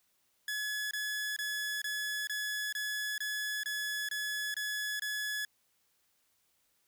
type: tone bursts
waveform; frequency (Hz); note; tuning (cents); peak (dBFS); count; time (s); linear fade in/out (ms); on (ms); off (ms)
sawtooth; 1700; G#6; +40; -30; 11; 0.48-5.45; 2; 430; 24
effects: white hiss -74 dBFS RMS until 6.87 s